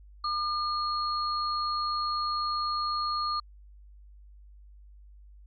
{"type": "tone pair together", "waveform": "sine", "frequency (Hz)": [1207, 4301], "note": ["D6", "C8"], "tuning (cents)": [47, 47], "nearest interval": "octave + minor seventh", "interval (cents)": 2200, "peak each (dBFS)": [-28, -34], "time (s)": [0.24, 3.4], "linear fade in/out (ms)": 5, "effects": ["added 50 Hz sine -49 dBFS peak until 5.46 s"]}